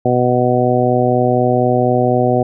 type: harmonic tone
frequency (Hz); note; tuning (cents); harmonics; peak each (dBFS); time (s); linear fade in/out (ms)
124.1; B2; +9; 1 / 2 / 3 / 4 / 5 / 6; -18 / -18 / -18 / -18 / -18 / -18; 0.05-2.43; 5
effects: none